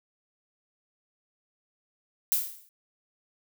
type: noise with exponential decay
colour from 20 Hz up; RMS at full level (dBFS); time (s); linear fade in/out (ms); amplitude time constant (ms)
violet; -22; 2.32-2.69; 0; 79
effects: none